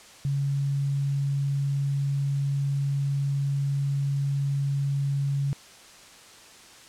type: tone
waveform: sine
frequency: 139.7 Hz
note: C#3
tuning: 14 cents sharp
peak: -23 dBFS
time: 0.25-5.53 s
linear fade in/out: 0 ms
effects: white hiss -49 dBFS RMS until 6.88 s + low-pass 8000 Hz 12 dB/octave